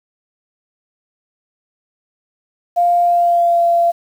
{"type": "tone with pitch glide", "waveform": "sine", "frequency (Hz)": [698.5, 685.3], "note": ["F5", "F5"], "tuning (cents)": [0, -33], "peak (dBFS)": -10, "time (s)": [2.76, 3.92], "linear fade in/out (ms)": 20, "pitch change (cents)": -33, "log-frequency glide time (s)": [3.03, 3.61], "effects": ["7-bit"]}